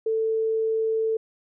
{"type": "tone", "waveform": "sine", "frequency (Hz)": 444, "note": "A4", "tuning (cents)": 16, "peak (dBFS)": -21, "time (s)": [0.06, 1.17], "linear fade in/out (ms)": 5, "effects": []}